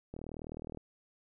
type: click train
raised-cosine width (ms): 2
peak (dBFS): -29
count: 26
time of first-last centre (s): 0.14-0.773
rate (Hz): 39.5
effects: none